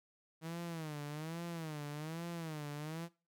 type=tone with vibrato; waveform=sawtooth; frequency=158.1 Hz; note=D#3; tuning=28 cents sharp; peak=-37 dBFS; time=0.41-3.09 s; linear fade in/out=50 ms; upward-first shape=sine; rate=1.2 Hz; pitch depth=140 cents each way; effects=noise-tail reverb RT60 0.3 s tail -19 dB re dry